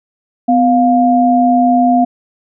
sine tone pair together, 251.5 / 704 Hz, B3 / F5, +32 / +14 cents, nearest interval octave + tritone, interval 1782 cents, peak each -10 dBFS, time 0.48-2.05 s, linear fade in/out 10 ms, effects none

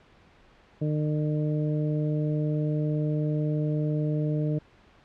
harmonic tone, 151.5 Hz, D#3, 46 cents flat, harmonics 1 / 2 / 3 / 4, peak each -25 / -31 / -35 / -37 dBFS, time 0.81-4.59 s, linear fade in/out 10 ms, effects pink hiss -57 dBFS RMS until 5.04 s + low-pass 3000 Hz 12 dB/octave

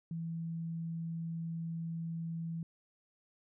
sine tone, 165.3 Hz, E3, 5 cents sharp, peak -36 dBFS, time 0.11-2.63 s, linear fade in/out 2 ms, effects none

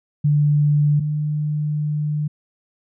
sine tone pair in turn, 147.4 / 150.06 Hz, D3 / D3, +7 / +38 cents, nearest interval unison, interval 31 cents, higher second, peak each -13 / -19 dBFS, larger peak first, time 0.24-1 / 1-2.28 s, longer second, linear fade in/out 10 ms, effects none

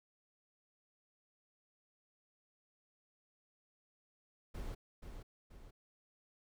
brown noise with echo, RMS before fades -43 dBFS, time 4.54-4.75 s, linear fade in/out 10 ms, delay 480 ms, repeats 2, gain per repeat -6 dB, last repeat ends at 5.71 s, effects none

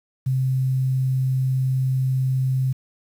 sine tone with quantisation, 130.81 Hz, C3, in tune, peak -18 dBFS, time 0.26-2.73 s, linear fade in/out 10 ms, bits 8, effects none

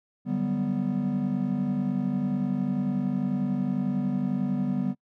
triangle chord, G major seventh, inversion second, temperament equal, 146.83 / 185 / 196 / 246.9 Hz, D3 / F#3 / G3 / B3, 0 / 0 / 0 / 0 cents, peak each -30 / -32 / -26 / -26 dBFS, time 0.25-4.95 s, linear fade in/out 50 ms, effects noise-tail reverb RT60 0.1 s tail -25 dB re dry + tanh soft clip ceiling -14 dBFS

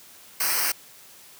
white noise with comb filter, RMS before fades -24 dBFS, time 0.4-0.72 s, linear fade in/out 5 ms, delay 0.28 ms, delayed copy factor -0.95, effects white hiss -49 dBFS RMS until 1.39 s + high-pass 60 Hz 12 dB/octave

